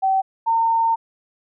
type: tone pair in turn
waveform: sine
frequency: 768 / 911.3 Hz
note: G5 / A#5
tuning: -36 / -39 cents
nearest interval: minor third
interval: 297 cents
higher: second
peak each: -15 dBFS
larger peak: neither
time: 0.02-0.22 / 0.46-0.96 s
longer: second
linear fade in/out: 20 ms
effects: none